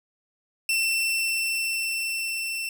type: tone with level ramp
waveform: sawtooth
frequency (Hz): 2689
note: E7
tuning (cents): +34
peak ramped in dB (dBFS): -18 to -25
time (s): 0.69-2.69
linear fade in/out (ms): 2
effects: none